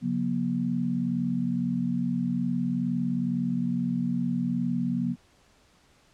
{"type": "tone cluster", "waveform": "sine", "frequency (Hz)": [138, 180.3, 239.8], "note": ["C#3", "F#3", "A#3"], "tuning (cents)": [-7, -45, 49], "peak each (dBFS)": [-33, -29, -27], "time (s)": [0.01, 5.16], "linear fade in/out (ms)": 50, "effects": ["pink hiss -61 dBFS RMS until 6.13 s", "low-pass 8000 Hz 12 dB/octave"]}